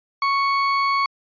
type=tone; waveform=35% pulse; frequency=1108.7 Hz; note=C#6; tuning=in tune; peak=-16 dBFS; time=0.22-1.06 s; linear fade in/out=2 ms; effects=resampled to 11025 Hz